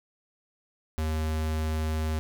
square tone, 78.4 Hz, D#2, 14 cents sharp, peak -27 dBFS, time 0.98-2.19 s, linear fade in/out 0 ms, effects none

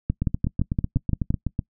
two click trains, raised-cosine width 5 ms, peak -11 / -9 dBFS, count 12 / 8, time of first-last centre 0.22-1.592 / 0.1-1.305 s, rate 8.02 / 5.81 Hz, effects noise-tail reverb RT60 0.1 s tail -23 dB re dry

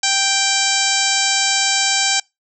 harmonic tone with a mistuned harmonic, 784 Hz, G5, in tune, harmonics 1 / 2 / 3 / 4 / 5 / 6 / 7 / 8 / 9 / 10, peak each -24 / -24 / -24 / -24 / -24 / -24 / -24 / -24 / -24 / -24 dBFS, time 0.03-2.2 s, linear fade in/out 5 ms, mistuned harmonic 10, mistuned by -34 cents, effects noise-tail reverb RT60 0.2 s tail -25 dB re dry

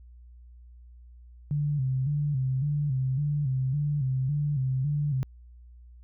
sine tone with vibrato, 138.59 Hz, C#3, in tune, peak -24 dBFS, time 1.51-5.23 s, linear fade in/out 0 ms, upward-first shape square, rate 1.8 Hz, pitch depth 99 cents each way, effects added 60 Hz sine -47 dBFS peak until 6.03 s

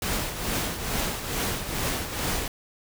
pink noise with tremolo, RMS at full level -26 dBFS, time 0.02-2.48 s, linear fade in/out 2 ms, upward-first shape triangle, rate 2.3 Hz, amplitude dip 65%, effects none

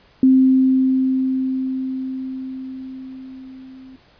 sine tone with level ramp, 261.6 Hz, C4, in tune, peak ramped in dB -8 to -38 dBFS, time 0.23-3.96 s, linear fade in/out 2 ms, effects pink hiss -53 dBFS RMS until 4.19 s + resampled to 11025 Hz

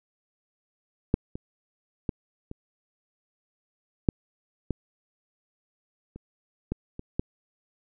clicks, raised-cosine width 3 ms, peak -7 / -22 / -14 / -24 / -6 / -14 / -28 / -15 / -23 / -12 dBFS, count 10, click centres 1.141 / 1.355 / 2.092 / 2.514 / 4.088 / 4.707 / 6.16 / 6.72 / 6.994 / 7.195 s, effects none

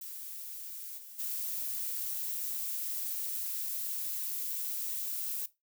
violet noise with level steps, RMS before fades -43 / -49 / -36 dBFS, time 0.01-5.46 s, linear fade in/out 5 ms, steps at 0.97 / 1.18 s, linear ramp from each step 20 ms, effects noise-tail reverb RT60 0.2 s tail -17 dB re dry

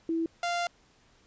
sine / sawtooth tone pair in turn, 328.6 / 695.1 Hz, E4 / F5, -5 / -8 cents, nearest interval octave + minor second, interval 1297 cents, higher second, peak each -26 / -24 dBFS, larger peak second, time 0.09-0.26 / 0.43-0.67 s, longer second, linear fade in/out 2 ms, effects pink hiss -63 dBFS RMS until 1.26 s + resampled to 16000 Hz

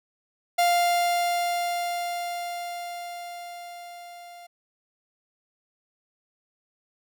45% pulse tone with level ramp, 698.5 Hz, F5, in tune, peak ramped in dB -18 to -43 dBFS, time 0.58-4.47 s, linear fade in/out 10 ms, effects none

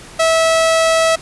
sawtooth tone, 651 Hz, E5, 22 cents flat, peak -7 dBFS, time 0.19-1.16 s, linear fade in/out 10 ms, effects pink hiss -37 dBFS RMS until 1.21 s + resampled to 24000 Hz

